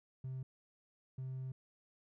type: tone bursts at uneven times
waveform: triangle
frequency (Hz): 130.6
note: C3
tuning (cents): -3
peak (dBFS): -37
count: 2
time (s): 0.24-0.43 / 1.18-1.52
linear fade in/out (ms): 5
effects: tanh soft clip ceiling -35 dBFS